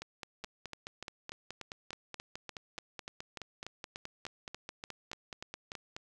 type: two click trains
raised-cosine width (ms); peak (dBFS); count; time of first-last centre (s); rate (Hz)
0.2; -24 / -24; 19 / 29; 0.44-5.719 / 0.02-5.965; 3.41 / 4.71
effects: none